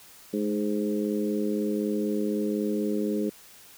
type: harmonic tone with a mistuned harmonic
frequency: 104 Hz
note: G#2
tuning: 3 cents sharp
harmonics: 2 / 3 / 4 / 5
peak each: -28 / -30 / -30 / -36 dBFS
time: 0.33-3.3 s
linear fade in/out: 10 ms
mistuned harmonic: 2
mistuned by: +22 cents
effects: white hiss -51 dBFS RMS until 3.77 s